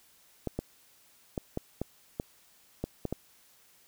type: clicks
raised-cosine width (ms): 2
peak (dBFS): -18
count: 9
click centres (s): 0.473 / 0.59 / 1.378 / 1.574 / 1.816 / 2.199 / 2.84 / 3.053 / 3.126
effects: white hiss -62 dBFS RMS until 3.87 s